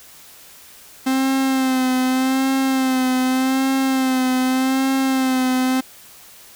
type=tone with vibrato; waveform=45% pulse; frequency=261.6 Hz; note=C4; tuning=in tune; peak=-16 dBFS; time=1.06-5.81 s; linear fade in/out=10 ms; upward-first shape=sine; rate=0.84 Hz; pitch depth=38 cents each way; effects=white hiss -44 dBFS RMS until 6.55 s